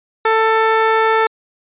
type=tone; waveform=15% pulse; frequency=443.9 Hz; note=A4; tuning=15 cents sharp; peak=-5 dBFS; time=0.25-1.27 s; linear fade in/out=5 ms; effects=resampled to 8000 Hz